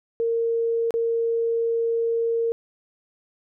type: tone with dropouts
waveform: sine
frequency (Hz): 460.8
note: A#4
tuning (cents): -20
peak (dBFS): -20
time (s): 0.2-2.52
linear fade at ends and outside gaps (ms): 0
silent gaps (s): 0.907-0.94
effects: none